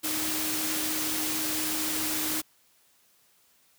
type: tone in noise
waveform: sine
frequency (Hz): 311.1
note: D#4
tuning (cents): 0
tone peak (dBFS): -35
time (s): 0.03-2.42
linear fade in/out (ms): 20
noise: white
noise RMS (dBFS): -30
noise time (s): 0.03-2.42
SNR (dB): -8
effects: white hiss -64 dBFS RMS until 3.78 s + high-pass 60 Hz 12 dB/octave